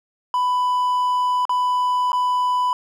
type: tone with dropouts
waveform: triangle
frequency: 995 Hz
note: B5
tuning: 13 cents sharp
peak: -15 dBFS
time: 0.34-2.73 s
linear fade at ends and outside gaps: 1 ms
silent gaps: 1.453-1.494 / 2.119-2.13 s
effects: none